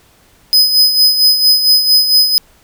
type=tone with tremolo; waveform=45% pulse; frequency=5030 Hz; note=D#8; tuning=18 cents sharp; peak=-5 dBFS; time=0.53-2.38 s; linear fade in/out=0 ms; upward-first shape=sine; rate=4.4 Hz; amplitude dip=60%; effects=pink hiss -49 dBFS RMS until 2.63 s